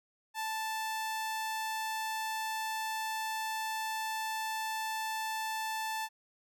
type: tone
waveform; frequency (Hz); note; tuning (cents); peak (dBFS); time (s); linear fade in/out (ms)
sawtooth; 880; A5; 0; -30; 0.34-6.09; 50
effects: none